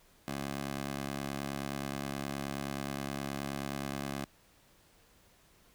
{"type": "tone with high-pass filter", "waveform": "15% pulse", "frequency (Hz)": 69.5, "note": "C#2", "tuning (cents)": 5, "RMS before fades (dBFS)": -38, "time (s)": [0.28, 4.25], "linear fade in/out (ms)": 0, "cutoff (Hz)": 180, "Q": 0.57, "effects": ["pink hiss -64 dBFS RMS until 5.74 s"]}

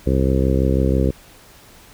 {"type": "harmonic tone", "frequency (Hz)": 66.1, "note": "C2", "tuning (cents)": 18, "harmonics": [1, 2, 3, 4, 5, 6, 7, 8], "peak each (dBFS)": [-18, -21, -23, -24, -25, -26, -26, -27], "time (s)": [0.06, 1.11], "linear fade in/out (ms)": 10, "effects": ["pink hiss -46 dBFS RMS until 1.93 s"]}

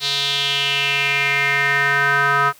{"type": "tone with band-pass filter sweep", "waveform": "square", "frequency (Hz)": 140.8, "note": "C#3", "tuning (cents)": 27, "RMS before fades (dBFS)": -18, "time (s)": [0, 2.53], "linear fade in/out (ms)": 50, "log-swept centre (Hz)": [4000, 1300], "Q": 4.5, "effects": ["white hiss -48 dBFS RMS until 2.59 s"]}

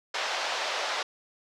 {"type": "band-pass noise", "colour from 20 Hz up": "pink", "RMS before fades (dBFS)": -31, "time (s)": [0.14, 1.03], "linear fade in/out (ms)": 5, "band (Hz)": [560, 5500], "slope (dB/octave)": 24, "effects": []}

